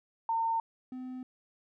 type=tone pair in turn; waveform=sine / triangle; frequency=909 / 255.1 Hz; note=A#5 / C4; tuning=-44 / -44 cents; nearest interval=octave + minor seventh; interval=2200 cents; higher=first; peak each=-27 / -36 dBFS; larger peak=first; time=0.29-0.6 / 0.92-1.23 s; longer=neither; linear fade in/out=2 ms; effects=none